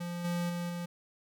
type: tone with level steps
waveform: square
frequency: 173.8 Hz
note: F3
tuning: 8 cents flat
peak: -36 / -31 / -34 / -36 dBFS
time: 0-0.86 s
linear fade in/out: 10 ms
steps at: 0.24 / 0.49 / 0.69 s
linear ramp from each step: 10 ms
effects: none